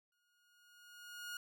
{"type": "tone with exponential growth", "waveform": "sawtooth", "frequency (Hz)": 1436, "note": "F6", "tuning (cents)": 48, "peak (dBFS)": -38, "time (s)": [0.12, 1.37], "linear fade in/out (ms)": 2, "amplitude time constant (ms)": 270, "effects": []}